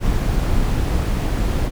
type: noise with amplitude modulation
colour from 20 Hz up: brown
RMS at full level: -17 dBFS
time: 0-1.71 s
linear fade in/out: 50 ms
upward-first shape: sine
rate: 241 Hz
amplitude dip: 30%
effects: none